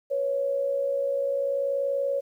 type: tone pair together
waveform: sine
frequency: 493.9 / 554.4 Hz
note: B4 / C#5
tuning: 0 / 0 cents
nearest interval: major second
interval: 200 cents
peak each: -32 / -24 dBFS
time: 0.1-2.21 s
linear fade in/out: 20 ms
effects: 10-bit